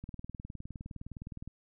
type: click train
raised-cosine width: 5 ms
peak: -30 dBFS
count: 29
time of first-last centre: 0.04-1.476 s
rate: 19.5 Hz
effects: none